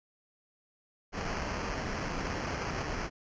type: noise with sample-and-hold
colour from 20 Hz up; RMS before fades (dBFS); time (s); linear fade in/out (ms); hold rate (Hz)
pink; -35; 1.12-3.1; 50; 3675
effects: resampled to 16000 Hz